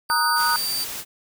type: tone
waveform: sawtooth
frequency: 4647 Hz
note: D8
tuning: 19 cents flat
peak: -21 dBFS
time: 0.09-0.85 s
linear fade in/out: 20 ms
type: chord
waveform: sine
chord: D# minor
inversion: second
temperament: equal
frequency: 932.3 / 1244.5 / 1480 Hz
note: A#5 / D#6 / F#6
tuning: 0 / 0 / 0 cents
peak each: -23 / -23 / -23 dBFS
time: 0.1-0.56 s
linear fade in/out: 0 ms
type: noise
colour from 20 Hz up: white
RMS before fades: -32 dBFS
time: 0.35-1.05 s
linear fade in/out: 50 ms
effects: none